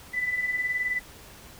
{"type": "beating tone pair", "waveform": "sine", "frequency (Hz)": [1975.5, 1994.5], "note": ["B6", "B6"], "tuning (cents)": [0, 17], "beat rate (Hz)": 19, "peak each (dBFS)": [-33, -26], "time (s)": [0.13, 1], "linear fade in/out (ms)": 20, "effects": ["pink hiss -48 dBFS RMS until 1.59 s"]}